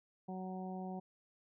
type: harmonic tone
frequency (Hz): 186.3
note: F#3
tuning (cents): +12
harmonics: 1 / 2 / 3 / 4 / 5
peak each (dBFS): -42 / -49 / -53 / -47 / -56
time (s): 0.28-1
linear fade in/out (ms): 10
effects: none